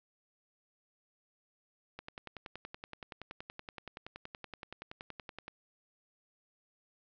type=click train; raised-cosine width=0.3 ms; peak=-27 dBFS; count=38; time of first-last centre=1.99-5.481 s; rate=10.6 Hz; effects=low-pass 5000 Hz 12 dB/octave